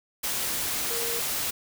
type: tone in noise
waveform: sine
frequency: 466.2 Hz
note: A#4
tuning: in tune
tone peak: -34 dBFS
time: 0.9-1.2 s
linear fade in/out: 10 ms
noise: white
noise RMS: -29 dBFS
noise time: 0.23-1.51 s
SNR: -8 dB
effects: none